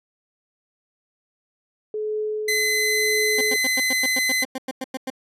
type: tone with tremolo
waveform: sine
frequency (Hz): 427.7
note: A4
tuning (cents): -49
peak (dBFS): -22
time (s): 1.94-3.56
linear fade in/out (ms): 2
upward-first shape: triangle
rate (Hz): 0.98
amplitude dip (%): 50
type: tone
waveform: sawtooth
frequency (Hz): 2035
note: C7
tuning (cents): -49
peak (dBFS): -16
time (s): 2.48-4.44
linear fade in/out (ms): 5
type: tone bursts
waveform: 20% pulse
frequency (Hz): 261.6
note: C4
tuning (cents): 0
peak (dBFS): -21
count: 14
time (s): 3.38-5.102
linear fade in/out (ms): 5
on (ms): 32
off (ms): 98
effects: resampled to 32000 Hz

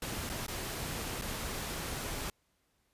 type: noise with dropouts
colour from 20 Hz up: pink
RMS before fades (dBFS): -38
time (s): 0.02-2.3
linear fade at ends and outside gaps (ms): 2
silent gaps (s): 0.293-0.298 / 0.465-0.481 / 1.214-1.22
effects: pink hiss -75 dBFS RMS until 2.93 s + resampled to 32000 Hz

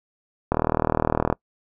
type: click train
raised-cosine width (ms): 1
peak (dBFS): -5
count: 33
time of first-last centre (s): 0.52-1.326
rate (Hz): 39.7
effects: noise-tail reverb RT60 0.1 s tail -26 dB re dry

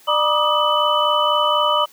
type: tone cluster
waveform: sine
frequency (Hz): 598 / 961 / 1185 / 1249 / 2997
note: D5 / B5 / D6 / D#6 / F#7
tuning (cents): +31 / -48 / +15 / +6 / +22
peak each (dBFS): -21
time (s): 0.07-1.86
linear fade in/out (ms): 20
effects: white hiss -49 dBFS RMS until 1.92 s + high-pass 200 Hz 12 dB/octave

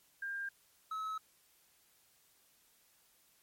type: tone pair in turn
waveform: sine / triangle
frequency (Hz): 1600 / 1290.3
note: G6 / E6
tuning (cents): +35 / -37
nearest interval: major third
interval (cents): 372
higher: first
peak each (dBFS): -37 / -35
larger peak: second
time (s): 0.22-0.49 / 0.91-1.18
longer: neither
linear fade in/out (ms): 5
effects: white hiss -69 dBFS RMS until 3.42 s + MP3 64 kbps

